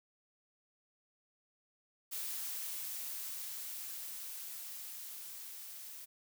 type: noise with level ramp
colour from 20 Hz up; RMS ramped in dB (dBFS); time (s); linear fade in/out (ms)
blue; -40 to -49; 2.11-6.06; 20
effects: none